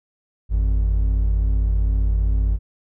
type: tone pair together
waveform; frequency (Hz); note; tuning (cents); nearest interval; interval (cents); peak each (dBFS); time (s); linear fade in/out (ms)
triangle; 51.91 / 87.31; G#1 / F2; 0 / 0; major sixth; 900; -14 / -25; 0.49-2.59; 50
effects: none